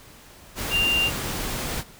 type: tone in noise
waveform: sine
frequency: 2787 Hz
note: F7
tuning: 4 cents flat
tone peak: -19 dBFS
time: 0.7-1.11 s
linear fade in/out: 50 ms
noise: pink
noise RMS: -29 dBFS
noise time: 0.55-1.84 s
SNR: +7 dB
effects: pink hiss -48 dBFS RMS until 1.99 s